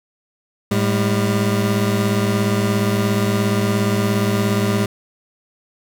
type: tone pair together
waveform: 25% pulse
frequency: 108.5 / 199.91 Hz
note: A2 / G3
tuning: -24 / +34 cents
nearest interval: major seventh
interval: 1058 cents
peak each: -15 dBFS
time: 0.71-4.86 s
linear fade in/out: 5 ms
effects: none